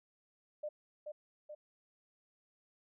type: tone with echo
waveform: sine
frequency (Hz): 601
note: D5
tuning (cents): +40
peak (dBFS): -37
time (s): 0.63-0.69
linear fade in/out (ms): 10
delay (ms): 430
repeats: 2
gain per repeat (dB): -4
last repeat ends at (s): 1.55
effects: none